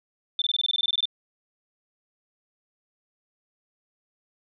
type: tone bursts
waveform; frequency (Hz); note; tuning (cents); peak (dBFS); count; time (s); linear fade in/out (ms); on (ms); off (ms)
sine; 3554; A7; +17; -21; 14; 0.39-1.055; 2; 28; 21
effects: none